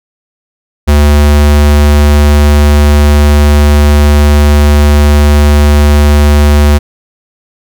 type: tone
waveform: square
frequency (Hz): 73.42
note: D2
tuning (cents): 0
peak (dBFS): -3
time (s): 0.87-6.79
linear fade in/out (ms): 20
effects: none